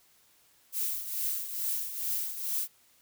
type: noise with tremolo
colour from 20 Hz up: violet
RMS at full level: -30 dBFS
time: 0.72-2.68 s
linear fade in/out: 50 ms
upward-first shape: triangle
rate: 2.3 Hz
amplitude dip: 70%
effects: white hiss -64 dBFS RMS until 3.01 s